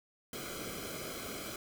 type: noise with comb filter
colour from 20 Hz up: pink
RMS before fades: -42 dBFS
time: 0.33-1.56 s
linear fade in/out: 2 ms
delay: 1.1 ms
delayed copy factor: -0.8
effects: none